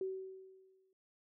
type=tone with exponential decay; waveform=sine; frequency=379.5 Hz; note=F#4; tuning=44 cents sharp; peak=-34 dBFS; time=0.01-0.93 s; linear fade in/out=2 ms; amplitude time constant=200 ms; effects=none